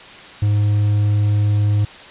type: tone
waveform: triangle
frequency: 103.83 Hz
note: G#2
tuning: in tune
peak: -11 dBFS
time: 0.42-1.85 s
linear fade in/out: 5 ms
effects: white hiss -38 dBFS RMS until 2.1 s + resampled to 8000 Hz